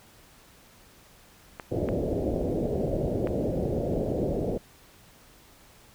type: clicks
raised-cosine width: 0.5 ms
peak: -20 dBFS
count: 3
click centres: 1.598 / 1.888 / 3.272 s
type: low-pass noise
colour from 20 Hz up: white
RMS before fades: -28 dBFS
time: 1.71-4.58 s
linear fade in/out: 10 ms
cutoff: 610 Hz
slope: 48 dB/octave
effects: pink hiss -55 dBFS RMS until 5.94 s